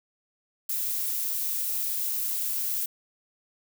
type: noise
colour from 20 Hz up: violet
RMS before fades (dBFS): -29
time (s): 0.69-2.86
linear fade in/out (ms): 5
effects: none